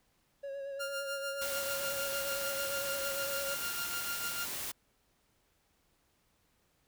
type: tone with vibrato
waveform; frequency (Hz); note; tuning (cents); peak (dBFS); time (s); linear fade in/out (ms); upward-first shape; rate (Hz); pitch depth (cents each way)
triangle; 553; C#5; -4; -36; 0.43-3.55; 10; sine; 8.8; 27
type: tone with tremolo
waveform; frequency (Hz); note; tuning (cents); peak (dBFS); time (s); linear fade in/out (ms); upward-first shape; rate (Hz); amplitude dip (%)
sawtooth; 1400; F6; +4; -32; 0.79-4.46; 20; sine; 6.7; 60
type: noise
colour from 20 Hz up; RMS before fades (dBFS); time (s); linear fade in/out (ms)
white; -39; 1.41-4.72; 10
effects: pink hiss -73 dBFS RMS until 6.87 s